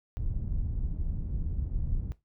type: low-pass noise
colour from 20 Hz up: pink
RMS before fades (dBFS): -31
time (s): 0.17-2.12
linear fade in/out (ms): 0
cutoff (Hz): 100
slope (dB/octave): 12
effects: noise-tail reverb RT60 0.2 s tail -18 dB re dry

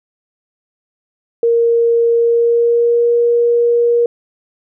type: tone with pitch glide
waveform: sine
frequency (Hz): 466.2 to 473.5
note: A#4 to A#4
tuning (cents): 0 to +27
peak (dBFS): -9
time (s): 1.43-4.06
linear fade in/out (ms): 2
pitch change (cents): +27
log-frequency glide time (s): 2.14-3.11
effects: none

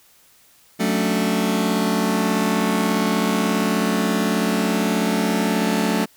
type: chord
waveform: sawtooth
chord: D major seventh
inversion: first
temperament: just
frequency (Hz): 183.54 / 220.2 / 275.3 / 293.7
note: F#3 / A3 / C#4 / D4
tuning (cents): -14 / +2 / -12 / 0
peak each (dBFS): -19 / -17 / -22 / -23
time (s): 0.79-6.06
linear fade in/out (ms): 20
effects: white hiss -54 dBFS RMS until 6.16 s

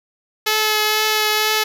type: tone with vibrato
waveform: 5% pulse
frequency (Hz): 429.4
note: A4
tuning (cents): -42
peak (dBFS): -4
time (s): 0.46-1.64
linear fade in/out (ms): 10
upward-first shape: triangle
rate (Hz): 2.1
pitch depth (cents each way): 14
effects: none

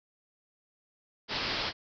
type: low-pass noise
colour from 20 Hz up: white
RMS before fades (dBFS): -33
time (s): 1.28-1.73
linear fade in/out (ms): 50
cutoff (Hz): 5200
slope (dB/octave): 96
effects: none

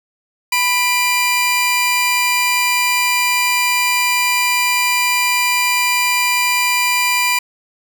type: tone pair together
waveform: sawtooth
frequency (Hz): 987.8 / 2385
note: B5 / D7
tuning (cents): 0 / +26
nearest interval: octave + minor third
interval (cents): 1526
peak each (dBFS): -14 / -12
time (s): 0.52-7.39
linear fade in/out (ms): 5
effects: none

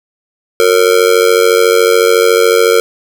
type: tone with amplitude modulation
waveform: square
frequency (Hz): 458.4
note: A#4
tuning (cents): -29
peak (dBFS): -3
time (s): 0.6-2.8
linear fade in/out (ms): 0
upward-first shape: sine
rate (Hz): 93.9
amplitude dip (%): 90
effects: none

